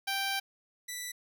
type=tone pair in turn; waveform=10% pulse; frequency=784 / 1974.4 Hz; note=G5 / B6; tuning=0 / -1 cents; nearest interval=octave + major third; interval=1599 cents; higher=second; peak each=-22 / -28 dBFS; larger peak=first; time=0.07-0.4 / 0.88-1.12 s; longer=first; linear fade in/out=10 ms; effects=none